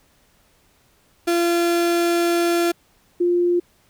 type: tone pair in turn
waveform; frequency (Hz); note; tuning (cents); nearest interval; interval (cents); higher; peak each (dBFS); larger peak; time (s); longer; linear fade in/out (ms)
35% pulse / sine; 342.9 / 350.7; F4 / F4; -32 / +7; unison; 39; second; -15 / -15; neither; 1.27-2.72 / 3.2-3.6; first; 10
effects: pink hiss -59 dBFS RMS until 3.89 s